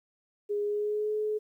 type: tone with pitch glide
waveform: sine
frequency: 412.4 to 426.5 Hz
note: G#4 to G#4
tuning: -12 to +46 cents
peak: -27 dBFS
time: 0.49-1.39 s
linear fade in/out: 20 ms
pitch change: +58 cents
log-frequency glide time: 0.63-1.13 s
effects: 11-bit